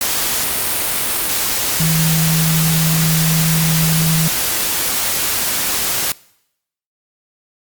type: tone in noise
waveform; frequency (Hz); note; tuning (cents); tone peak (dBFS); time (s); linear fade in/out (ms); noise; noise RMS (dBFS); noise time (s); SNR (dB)
sine; 160.9; E3; -42; -14; 1.8-4.28; 2; white; -18; 0.01-6.12; +1
effects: noise-tail reverb RT60 0.8 s tail -23 dB re dry + Opus 48 kbps